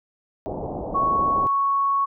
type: low-pass noise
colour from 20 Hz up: white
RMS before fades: -30 dBFS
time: 0.46-1.47 s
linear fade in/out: 0 ms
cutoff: 810 Hz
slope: 48 dB/octave
type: tone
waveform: sine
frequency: 1108.7 Hz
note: C#6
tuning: in tune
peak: -18 dBFS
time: 0.94-2.06 s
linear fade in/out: 20 ms
effects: none